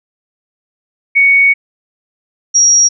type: tone pair in turn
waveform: sine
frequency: 2229 / 5674 Hz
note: C#7 / F8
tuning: +9 / +27 cents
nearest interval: octave + major third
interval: 1618 cents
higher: second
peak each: -5 dBFS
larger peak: neither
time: 1.15-1.54 / 2.54-2.89 s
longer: first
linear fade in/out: 20 ms
effects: none